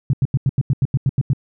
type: tone bursts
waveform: sine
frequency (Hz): 132.3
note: C3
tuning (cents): +20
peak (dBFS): -12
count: 11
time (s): 0.1-1.333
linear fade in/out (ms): 2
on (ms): 33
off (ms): 87
effects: none